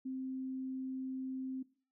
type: tone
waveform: sine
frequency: 261.6 Hz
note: C4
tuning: in tune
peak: -37 dBFS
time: 0.05-1.63 s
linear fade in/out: 10 ms
effects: noise-tail reverb RT60 0.4 s tail -19 dB re dry